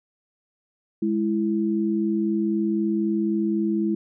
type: tone pair together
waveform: sine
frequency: 207.7 / 331.6 Hz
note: G#3 / E4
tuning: 0 / +10 cents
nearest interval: minor sixth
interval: 810 cents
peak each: -23 dBFS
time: 1.02-3.95 s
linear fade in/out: 5 ms
effects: none